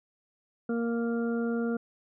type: harmonic tone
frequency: 233.1 Hz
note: A#3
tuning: in tune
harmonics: 1 / 2 / 3 / 5 / 6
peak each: -28 / -32 / -43 / -50 / -41 dBFS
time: 0.69-1.77 s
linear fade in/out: 5 ms
effects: none